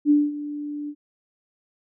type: tone with ADSR envelope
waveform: sine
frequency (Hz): 293.7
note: D4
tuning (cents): 0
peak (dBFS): -12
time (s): 0.05-0.95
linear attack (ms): 53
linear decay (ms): 210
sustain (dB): -16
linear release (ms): 62
effects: none

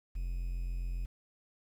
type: tone with quantisation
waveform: triangle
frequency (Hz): 43.65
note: F1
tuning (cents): 0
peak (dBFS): -31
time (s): 0.15-1.06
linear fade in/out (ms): 10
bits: 10
effects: none

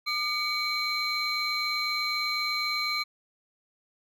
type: tone cluster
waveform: triangle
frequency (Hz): 1208 / 2258 / 4106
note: D6 / C#7 / C8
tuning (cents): +48 / +31 / -33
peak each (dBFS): -31 / -29 / -28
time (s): 0.06-3.04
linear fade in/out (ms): 20
effects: tanh soft clip ceiling -17 dBFS

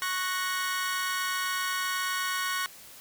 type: chord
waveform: sawtooth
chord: F# major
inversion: second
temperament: equal with one note detuned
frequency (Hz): 1103 / 1480 / 1864.7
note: C#6 / F#6 / A#6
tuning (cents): -9 / 0 / 0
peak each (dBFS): -28 / -29 / -31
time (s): 0.02-2.66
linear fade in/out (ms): 0
effects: white hiss -49 dBFS RMS until 3 s

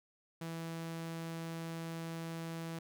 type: tone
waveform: sawtooth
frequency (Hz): 164.81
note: E3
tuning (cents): 0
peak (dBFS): -36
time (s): 0.41-2.79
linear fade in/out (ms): 5
effects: none

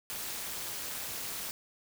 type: noise with amplitude modulation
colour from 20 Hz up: white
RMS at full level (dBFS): -35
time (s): 0.1-1.51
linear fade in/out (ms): 0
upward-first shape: sine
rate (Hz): 240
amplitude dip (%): 80
effects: none

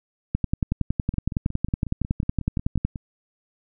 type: two click trains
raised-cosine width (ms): 5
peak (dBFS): -19 / -9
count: 11 / 28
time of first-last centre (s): 1.14-2.958 / 0.35-2.85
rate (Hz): 5.5 / 10.8
effects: none

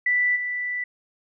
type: tone with level steps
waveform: sine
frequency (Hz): 1975.5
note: B6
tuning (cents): 0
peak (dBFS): -18 / -25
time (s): 0.06-0.84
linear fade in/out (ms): 5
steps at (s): 0.35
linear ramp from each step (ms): 20
effects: none

